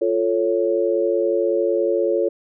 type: chord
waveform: sine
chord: F augmented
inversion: none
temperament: equal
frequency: 349.2 / 440 / 554.4 Hz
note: F4 / A4 / C#5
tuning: 0 / 0 / 0 cents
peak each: -21 dBFS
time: 0.01-2.29 s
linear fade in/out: 10 ms
effects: none